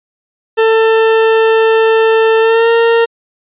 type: tone with pitch glide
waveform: 40% pulse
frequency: 446.1 to 461.6 Hz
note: A4 to A#4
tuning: +24 to -17 cents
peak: -6 dBFS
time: 0.57-3.06 s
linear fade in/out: 20 ms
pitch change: +59 cents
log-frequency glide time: 2.4-2.69 s
effects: resampled to 8000 Hz